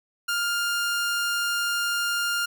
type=tone; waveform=sawtooth; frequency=1404 Hz; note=F6; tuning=9 cents sharp; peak=-20 dBFS; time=0.28-2.46 s; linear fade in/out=10 ms; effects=none